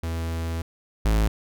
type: tone pair in turn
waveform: 45% pulse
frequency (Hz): 82.41 / 53.73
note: E2 / A1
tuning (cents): 0 / -40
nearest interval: perfect fifth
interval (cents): 740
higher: first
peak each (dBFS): -26 / -18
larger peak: second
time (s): 0.03-0.62 / 1.05-1.28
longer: first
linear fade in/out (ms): 5
effects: none